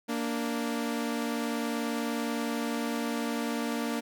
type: tone pair together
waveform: sawtooth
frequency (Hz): 232.4 / 292.8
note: A#3 / D4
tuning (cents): -5 / -5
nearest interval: major third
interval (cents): 400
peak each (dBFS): -27 / -30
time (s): 0.08-4.01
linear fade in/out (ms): 20
effects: none